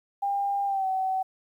sine tone with pitch glide, 800 to 758.6 Hz, G5 to F#5, +35 to +43 cents, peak -24 dBFS, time 0.22-1.23 s, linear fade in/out 10 ms, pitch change -92 cents, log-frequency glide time 0.66-0.87 s, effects 10-bit

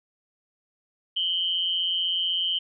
sine tone pair together, 2960 / 3136 Hz, F#7 / G7, 0 / 0 cents, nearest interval minor second, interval 100 cents, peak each -27 / -25 dBFS, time 1.16-2.59 s, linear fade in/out 10 ms, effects none

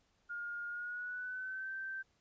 sine tone with pitch glide, 1420 to 1557.5 Hz, F6 to G6, +28 to -12 cents, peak -39 dBFS, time 0.29-2.03 s, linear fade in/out 20 ms, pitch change +160 cents, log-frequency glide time 0.68-1.72 s, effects pink hiss -75 dBFS RMS until 2.2 s + resampled to 16000 Hz

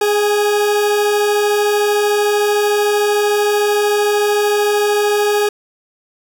40% pulse tone pair together, 415.3 / 817.3 Hz, G#4 / G#5, 0 / -28 cents, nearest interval octave, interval 1172 cents, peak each -12 / -23 dBFS, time 0.01-5.49 s, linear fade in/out 5 ms, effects none

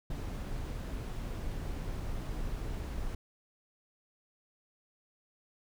brown noise, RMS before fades -37 dBFS, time 0.1-3.15 s, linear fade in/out 5 ms, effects none

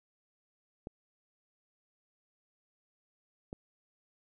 clicks, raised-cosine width 2 ms, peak -27 dBFS, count 2, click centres 0.871 / 3.529 s, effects none

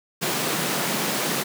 pink high-pass noise, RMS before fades -25 dBFS, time 0.21-1.44 s, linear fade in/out 20 ms, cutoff 140 Hz, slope 48 dB/octave, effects none

